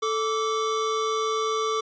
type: tone pair together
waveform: square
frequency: 440 / 1161.5 Hz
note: A4 / D6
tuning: 0 / -20 cents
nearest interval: octave + perfect fourth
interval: 1680 cents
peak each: -27 dBFS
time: 0.02-1.81 s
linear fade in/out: 10 ms
effects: resampled to 16000 Hz